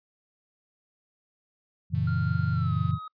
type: chord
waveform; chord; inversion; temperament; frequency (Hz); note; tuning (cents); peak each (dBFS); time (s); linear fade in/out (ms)
sine; F# dominant seventh; none; equal; 92.5 / 116.54 / 138.59 / 164.81; F#2 / A#2 / C#3 / E3; 0 / 0 / 0 / 0; -29; 1.9-2.99; 50
type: click train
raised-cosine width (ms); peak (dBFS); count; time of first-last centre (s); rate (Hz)
0.2; -38; 213; 1.95-2.909; 221
type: tone with pitch glide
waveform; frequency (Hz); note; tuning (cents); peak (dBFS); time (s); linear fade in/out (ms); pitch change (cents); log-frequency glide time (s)
triangle; 1393 to 1262.7; F6 to D#6; -5 to +25; -35; 2.07-3.08; 5; -170; 2.52-2.74
effects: noise-tail reverb RT60 0.1 s tail -26 dB re dry + resampled to 11025 Hz